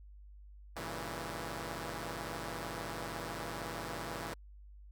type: chord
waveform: 5% pulse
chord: G diminished seventh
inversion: none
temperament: equal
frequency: 98 / 116.54 / 138.59 / 164.81 Hz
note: G2 / Bb2 / Db3 / Fb3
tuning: 0 / 0 / 0 / 0 cents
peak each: -36 / -33 / -35 / -32 dBFS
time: 0.76-4.34 s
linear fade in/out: 5 ms
effects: added 50 Hz sine -51 dBFS peak until 4.91 s